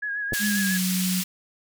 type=tone with vibrato; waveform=sine; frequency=1661.2 Hz; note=G#6; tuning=in tune; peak=-26 dBFS; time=0.02-0.78 s; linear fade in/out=10 ms; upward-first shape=sine; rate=7.4 Hz; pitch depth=40 cents each way
type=clicks; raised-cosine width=2 ms; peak=-17 dBFS; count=2; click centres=0.323 / 0.332 s
type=band-pass noise; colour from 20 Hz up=white; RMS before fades=-29 dBFS; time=0.33-1.24 s; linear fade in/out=10 ms; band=2000 to 14000 Hz; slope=12 dB/octave
type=tone with pitch glide; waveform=sine; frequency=207.7 to 183.97 Hz; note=G#3 to F#3; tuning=0 to -10 cents; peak=-23 dBFS; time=0.39-1.24 s; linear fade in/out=50 ms; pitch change=-210 cents; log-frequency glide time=0.5-0.76 s
effects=none